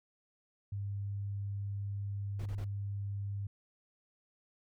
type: tone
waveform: sine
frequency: 100.3 Hz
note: G2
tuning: 40 cents sharp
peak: -35 dBFS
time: 0.72-3.47 s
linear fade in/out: 5 ms
type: noise bursts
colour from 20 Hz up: brown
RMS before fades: -44 dBFS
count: 3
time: 2.39-2.646 s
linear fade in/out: 5 ms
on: 68 ms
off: 26 ms
effects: none